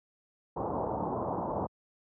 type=low-pass noise; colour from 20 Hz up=white; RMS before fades=-33 dBFS; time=0.56-1.67 s; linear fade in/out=10 ms; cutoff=1000 Hz; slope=48 dB/octave; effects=high-pass 80 Hz 12 dB/octave